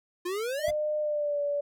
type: exponential sweep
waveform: square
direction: up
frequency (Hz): 344.2 to 698.5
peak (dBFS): -30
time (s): 0.25-0.71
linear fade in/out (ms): 10
type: tone with pitch glide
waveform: sine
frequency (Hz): 605 to 576.7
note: D#5 to D5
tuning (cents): -49 to -32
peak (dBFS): -26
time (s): 0.59-1.61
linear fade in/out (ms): 10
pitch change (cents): -83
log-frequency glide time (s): 1-1.41
type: noise with exponential decay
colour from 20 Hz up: brown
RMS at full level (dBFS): -37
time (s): 0.68-0.78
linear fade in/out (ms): 1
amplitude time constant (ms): 21
effects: none